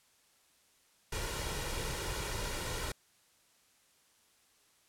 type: noise with comb filter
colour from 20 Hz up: pink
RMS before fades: -37 dBFS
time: 1.12-2.92 s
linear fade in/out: 5 ms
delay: 2.1 ms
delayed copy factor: +0.55
effects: white hiss -68 dBFS RMS until 4.88 s + low-pass 11000 Hz 12 dB/octave